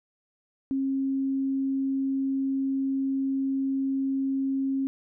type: tone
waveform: sine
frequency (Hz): 270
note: C#4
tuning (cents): -45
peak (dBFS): -24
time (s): 0.71-4.87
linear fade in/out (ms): 0
effects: none